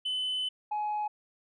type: tone pair in turn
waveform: sine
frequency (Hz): 3023 / 842.2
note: F#7 / G#5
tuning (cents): +36 / +24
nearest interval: octave + minor seventh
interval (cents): 2212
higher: first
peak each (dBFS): -27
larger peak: neither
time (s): 0.05-0.49 / 0.71-1.08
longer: first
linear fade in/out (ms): 10
effects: tanh soft clip ceiling -27 dBFS